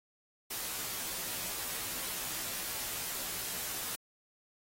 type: noise with comb filter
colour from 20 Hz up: white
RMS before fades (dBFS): -38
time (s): 0.5-3.96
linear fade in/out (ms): 10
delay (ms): 14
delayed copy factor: -0.75
effects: AAC 48 kbps